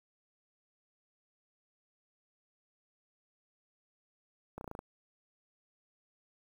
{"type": "slowing click train", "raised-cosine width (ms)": 1, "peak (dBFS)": -28, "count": 7, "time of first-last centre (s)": [4.58, 4.791], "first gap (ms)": 31, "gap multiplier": 1.05, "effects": ["9-bit"]}